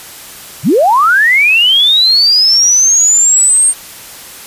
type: linear sweep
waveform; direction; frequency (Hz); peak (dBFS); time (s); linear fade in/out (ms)
sine; up; 100.6 to 8740; -5; 0.63-3.74; 50
effects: white hiss -31 dBFS RMS until 4.46 s + resampled to 32000 Hz